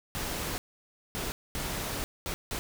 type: noise bursts at uneven times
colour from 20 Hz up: pink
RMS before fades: -34 dBFS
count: 5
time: 0.15-0.58 / 1.15-1.32 / 1.55-2.04 / 2.26-2.34 / 2.51-2.59 s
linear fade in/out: 0 ms
effects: none